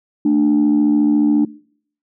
sine tone pair together, 221.6 / 295.8 Hz, A3 / D4, +13 / +13 cents, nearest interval perfect fourth, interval 500 cents, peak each -16 / -11 dBFS, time 0.25-1.45 s, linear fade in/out 5 ms, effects noise-tail reverb RT60 0.6 s tail -23 dB re dry + tanh soft clip ceiling -7 dBFS

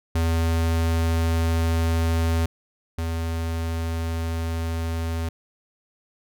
square tone pair in turn, 82.41 / 82.41 Hz, E2 / E2, 0 / 0 cents, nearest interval unison, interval 0 cents, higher neither, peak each -20 / -25 dBFS, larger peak first, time 0.15-2.46 / 2.98-5.29 s, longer neither, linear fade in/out 5 ms, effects none

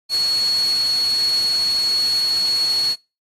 sine tone in noise, 4355 Hz, C#8, 31 cents flat, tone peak -16 dBFS, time 0.09-2.96 s, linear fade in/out 50 ms, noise white, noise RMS -31 dBFS, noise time 0.09-2.96 s, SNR +12 dB, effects noise-tail reverb RT60 0.3 s tail -26 dB re dry + AAC 32 kbps

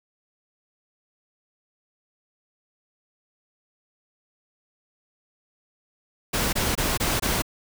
pink noise bursts, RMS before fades -24 dBFS, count 5, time 6.33-7.422 s, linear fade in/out 10 ms, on 200 ms, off 23 ms, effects none

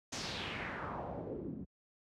pink noise with low-pass filter sweep, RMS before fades -41 dBFS, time 0.12-1.65 s, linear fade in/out 10 ms, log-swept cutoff 6500 to 210 Hz, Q 2.7, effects high-pass 80 Hz 12 dB/octave

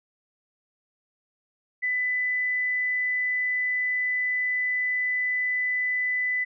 sine tone, 1998 Hz, B6, 20 cents sharp, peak -23 dBFS, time 1.82-6.45 s, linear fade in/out 20 ms, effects none

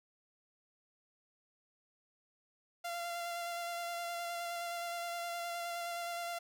sawtooth tone with vibrato, 689 Hz, F5, 24 cents flat, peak -34 dBFS, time 2.84-6.39 s, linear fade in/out 10 ms, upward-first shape square, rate 9.6 Hz, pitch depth 12 cents each way, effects none

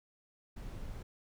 brown noise, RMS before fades -43 dBFS, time 0.56-1.03 s, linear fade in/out 10 ms, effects none

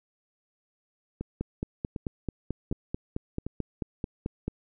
two click trains, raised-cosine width 3 ms, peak -20 / -17 dBFS, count 4 / 15, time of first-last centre 1.21-3.466 / 1.41-4.48 s, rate 1.33 / 4.56 Hz, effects none

